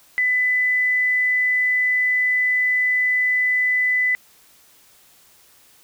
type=tone; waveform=sine; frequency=2000 Hz; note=B6; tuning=21 cents sharp; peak=-16 dBFS; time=0.18-4.15 s; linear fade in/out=0 ms; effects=white hiss -53 dBFS RMS until 5.83 s